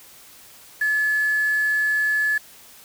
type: tone with quantisation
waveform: sine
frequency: 1716 Hz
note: A6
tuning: 44 cents flat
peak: -18 dBFS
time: 0.81-2.38 s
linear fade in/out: 5 ms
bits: 6
effects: white hiss -47 dBFS RMS until 2.84 s